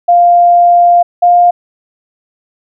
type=tone pair in turn; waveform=sine; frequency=698.5 / 704.2 Hz; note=F5 / F5; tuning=0 / +14 cents; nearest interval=unison; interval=14 cents; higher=second; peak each=-3 dBFS; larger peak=neither; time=0.08-1.03 / 1.22-1.51 s; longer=first; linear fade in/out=10 ms; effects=none